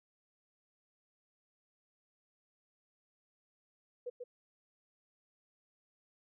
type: tone with echo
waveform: sine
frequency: 490.8 Hz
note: B4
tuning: 11 cents flat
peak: -37 dBFS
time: 4.06-4.1 s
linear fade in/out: 10 ms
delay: 140 ms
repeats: 1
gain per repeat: -4 dB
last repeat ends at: 4.24 s
effects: none